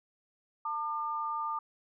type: tone pair together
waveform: sine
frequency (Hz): 898.2 / 1202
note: A5 / D6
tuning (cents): +35 / +40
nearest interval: perfect fourth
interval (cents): 505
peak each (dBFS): -36 / -33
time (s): 0.65-1.59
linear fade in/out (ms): 5
effects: none